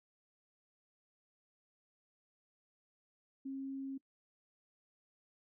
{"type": "tone", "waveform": "sine", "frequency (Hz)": 270.2, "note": "C#4", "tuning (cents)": -44, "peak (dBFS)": -39, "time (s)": [3.45, 3.98], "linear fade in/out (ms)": 10, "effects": ["noise-tail reverb RT60 0.1 s tail -20 dB re dry"]}